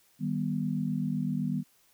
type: chord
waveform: sine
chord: Eb augmented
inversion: none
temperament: equal with one note detuned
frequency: 155.56 / 196 / 244.1 Hz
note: Eb3 / G3 / B3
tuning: 0 / 0 / -20 cents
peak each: -32 dBFS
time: 0.19-1.64 s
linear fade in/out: 50 ms
effects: white hiss -65 dBFS RMS until 1.93 s